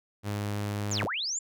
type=tone; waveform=sawtooth; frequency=103 Hz; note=G#2; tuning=14 cents flat; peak=-26 dBFS; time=0.23-1.08 s; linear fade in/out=50 ms
type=linear two-way sweep; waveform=sine; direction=down then up; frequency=7459 to 73.42 to 7459 Hz; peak=-29 dBFS; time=0.91-1.39 s; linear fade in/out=5 ms; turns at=1.04 s
effects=none